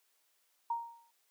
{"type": "tone with exponential decay", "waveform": "sine", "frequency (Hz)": 932.3, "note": "A#5", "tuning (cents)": 0, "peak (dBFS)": -29, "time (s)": [0.7, 1.11], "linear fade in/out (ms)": 5, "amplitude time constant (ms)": 87, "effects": ["white hiss -74 dBFS RMS until 1.3 s", "high-pass 400 Hz 12 dB/octave"]}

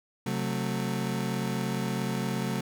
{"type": "chord", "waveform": "35% pulse", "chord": "F# diminished", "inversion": "second", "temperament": "just", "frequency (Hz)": [133.2, 185, 222], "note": ["C3", "F#3", "A3"], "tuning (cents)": [31, 0, 16], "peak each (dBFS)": -31, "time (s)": [0.26, 2.61], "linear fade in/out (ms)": 5, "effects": []}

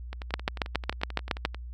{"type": "two click trains", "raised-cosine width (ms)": 0.3, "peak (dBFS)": [-22, -9], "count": [17, 9], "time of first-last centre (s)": [[0.13, 1.546], [0.34, 1.451]], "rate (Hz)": [11.3, 7.2], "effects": ["added 60 Hz sine -37 dBFS peak until 1.73 s"]}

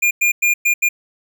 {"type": "tone bursts at uneven times", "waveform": "square", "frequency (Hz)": 2414, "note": "D7", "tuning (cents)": 47, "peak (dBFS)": -13, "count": 5, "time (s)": [[0.02, 0.11], [0.21, 0.32], [0.42, 0.54], [0.65, 0.74], [0.82, 0.89]], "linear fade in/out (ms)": 10, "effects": []}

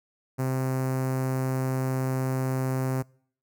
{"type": "tone with notch filter", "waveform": "sawtooth", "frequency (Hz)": 130.81, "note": "C3", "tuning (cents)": 0, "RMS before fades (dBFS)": -27, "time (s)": [0.38, 3.03], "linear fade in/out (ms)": 20, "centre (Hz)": 3400, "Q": 0.5, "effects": ["noise-tail reverb RT60 0.6 s tail -26 dB re dry"]}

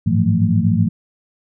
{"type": "tone cluster", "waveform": "sine", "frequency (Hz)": [101.7, 109.7, 165.7, 179, 223.2], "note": ["G#2", "A2", "E3", "F3", "A3"], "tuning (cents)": [-36, -5, 9, 43, 25], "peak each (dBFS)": -19, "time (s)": [0.06, 0.89], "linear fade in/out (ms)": 10, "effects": []}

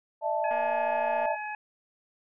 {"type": "chord", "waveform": "sine", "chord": "D suspended second", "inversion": "none", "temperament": "equal with one note detuned", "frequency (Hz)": [601.8, 659.3, 880], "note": ["D5", "E5", "A5"], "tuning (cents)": [42, 0, 0], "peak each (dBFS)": [-31, -30, -29], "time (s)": [0.21, 1.37], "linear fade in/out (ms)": 50}
{"type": "harmonic tone", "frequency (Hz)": 846, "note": "G#5", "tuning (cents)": 32, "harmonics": [1, 2, 3], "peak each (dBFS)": [-35, -38, -40], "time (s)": [0.44, 1.55], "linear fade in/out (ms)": 2}
{"type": "click train", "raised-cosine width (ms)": 0.5, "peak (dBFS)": -29, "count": 178, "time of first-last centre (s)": [0.51, 1.257], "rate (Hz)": 237}
{"effects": []}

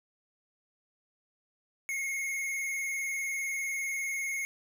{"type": "tone with vibrato", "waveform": "square", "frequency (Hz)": 2167, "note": "C#7", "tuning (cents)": -40, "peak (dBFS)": -32, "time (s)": [1.89, 4.45], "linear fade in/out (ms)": 0, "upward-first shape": "square", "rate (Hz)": 20, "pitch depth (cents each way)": 35, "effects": ["10-bit"]}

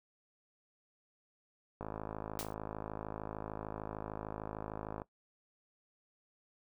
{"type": "click train", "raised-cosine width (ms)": 1, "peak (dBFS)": -26, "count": 172, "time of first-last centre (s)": [1.81, 5.018], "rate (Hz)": 53.3}
{"type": "noise with exponential decay", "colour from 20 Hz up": "white", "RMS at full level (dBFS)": -38, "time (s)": [2.39, 2.54], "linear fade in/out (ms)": 0, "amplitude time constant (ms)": 32}
{"effects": ["noise-tail reverb RT60 0.1 s tail -19 dB re dry"]}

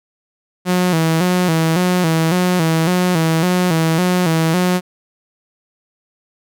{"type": "tone with vibrato", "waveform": "sawtooth", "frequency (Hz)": 171.2, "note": "F3", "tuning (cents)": -34, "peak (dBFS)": -9, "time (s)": [0.65, 4.81], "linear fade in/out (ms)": 50, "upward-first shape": "square", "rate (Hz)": 1.8, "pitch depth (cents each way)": 95, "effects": []}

